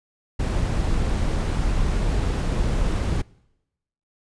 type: noise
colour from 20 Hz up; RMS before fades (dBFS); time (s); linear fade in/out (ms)
brown; -22; 0.39-3.22; 10
effects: noise-tail reverb RT60 0.9 s tail -24 dB re dry + resampled to 22050 Hz